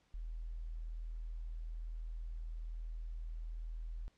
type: tone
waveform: sine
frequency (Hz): 40.58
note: E1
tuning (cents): -26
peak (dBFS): -40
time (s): 0.14-4.08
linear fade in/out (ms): 0
effects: pink hiss -74 dBFS RMS until 4.17 s + low-pass 6000 Hz 12 dB/octave